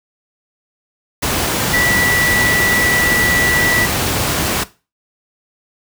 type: tone in noise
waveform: sine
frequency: 1956 Hz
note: B6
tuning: 17 cents flat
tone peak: -13 dBFS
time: 1.73-3.86 s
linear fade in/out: 10 ms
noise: pink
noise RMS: -17 dBFS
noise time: 1.22-4.64 s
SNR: +1 dB
effects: noise-tail reverb RT60 0.3 s tail -17 dB re dry + high-pass 60 Hz 12 dB/octave

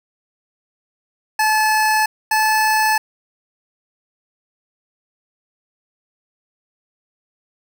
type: tone pair in turn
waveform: 25% pulse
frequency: 864 / 867.6 Hz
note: A5 / A5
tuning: -32 / -25 cents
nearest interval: unison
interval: 7 cents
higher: second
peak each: -10 dBFS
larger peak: neither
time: 1.39-2.06 / 2.31-2.98 s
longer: neither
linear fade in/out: 5 ms
effects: none

